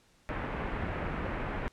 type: low-pass noise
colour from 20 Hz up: pink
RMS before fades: -35 dBFS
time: 0.29-1.68 s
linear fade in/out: 0 ms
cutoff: 2200 Hz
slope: 24 dB/octave
effects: pink hiss -65 dBFS RMS until 1.72 s + low-pass 9000 Hz 12 dB/octave